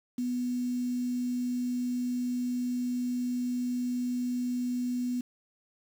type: tone with quantisation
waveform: sine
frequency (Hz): 246.9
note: B3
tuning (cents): 0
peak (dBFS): -28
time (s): 0.18-5.21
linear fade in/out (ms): 5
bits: 8
effects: none